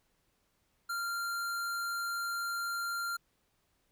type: tone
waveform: square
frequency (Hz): 1388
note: F6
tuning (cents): -11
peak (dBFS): -34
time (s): 0.89-3.17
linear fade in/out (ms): 10
effects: pink hiss -75 dBFS RMS until 3.91 s